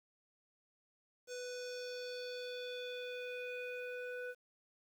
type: tone with low-pass filter sweep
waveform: square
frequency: 495.6 Hz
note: B4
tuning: 6 cents sharp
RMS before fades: -44 dBFS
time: 1.27-4.35 s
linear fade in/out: 50 ms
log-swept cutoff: 6800 to 1800 Hz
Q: 3.5
effects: 11-bit